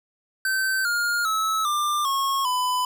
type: tone with pitch steps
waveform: square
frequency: 1544 / 1415.9 / 1298.3 / 1190.6 / 1091.8 / 1001.2 Hz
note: G6 / F6 / E6 / D6 / C#6 / B5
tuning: -27 / +23 / -27 / +23 / -27 / +23 cents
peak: -22 dBFS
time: 0.45-2.85 s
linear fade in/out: 2 ms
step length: 400 ms
effects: none